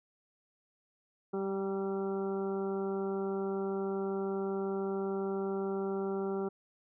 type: harmonic tone with a mistuned harmonic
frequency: 194.8 Hz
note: G3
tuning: 11 cents flat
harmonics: 1 / 2 / 3 / 4 / 5 / 6 / 7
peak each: -37 / -33 / -47 / -44 / -51 / -51 / -48 dBFS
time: 1.33-6.49 s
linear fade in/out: 10 ms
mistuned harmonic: 5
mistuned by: -35 cents
effects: none